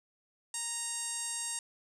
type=tone with low-pass filter; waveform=5% pulse; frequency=932.3 Hz; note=A#5; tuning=in tune; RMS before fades=-37 dBFS; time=0.54-1.59 s; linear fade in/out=2 ms; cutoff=8500 Hz; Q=5.1; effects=none